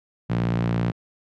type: tone with high-pass filter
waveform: sawtooth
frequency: 58.27 Hz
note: A#1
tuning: in tune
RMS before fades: -23 dBFS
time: 0.29-0.92 s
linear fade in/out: 20 ms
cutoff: 140 Hz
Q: 4
effects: low-pass 3000 Hz 12 dB/octave